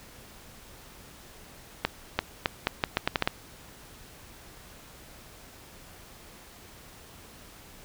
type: accelerating click train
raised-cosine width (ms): 0.3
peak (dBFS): -7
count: 10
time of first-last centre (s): 1.85-3.275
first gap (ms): 340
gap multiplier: 0.79
effects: pink hiss -50 dBFS RMS until 7.84 s